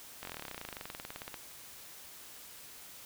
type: slowing click train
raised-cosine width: 0.3 ms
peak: -25 dBFS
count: 30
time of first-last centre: 0.23-1.342 s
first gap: 21 ms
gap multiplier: 1.04
effects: white hiss -51 dBFS RMS until 3.05 s